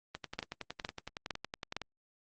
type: two click trains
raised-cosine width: 0.2 ms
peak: -21 / -17 dBFS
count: 19 / 4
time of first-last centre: 0.15-1.817 / 0.39-1.766 s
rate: 10.8 / 2.18 Hz
effects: low-pass 6000 Hz 12 dB/octave + Opus 24 kbps